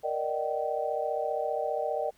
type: chord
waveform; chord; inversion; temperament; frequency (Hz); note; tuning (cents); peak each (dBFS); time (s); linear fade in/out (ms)
sine; Eb major seventh; second; equal with one note detuned; 466.2 / 587.3 / 622.3 / 769.6; Bb4 / D5 / Eb5 / G5; 0 / 0 / 0 / -32; -34 / -33 / -33 / -33; 0.03-2.11; 20
effects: pink hiss -64 dBFS RMS until 2.17 s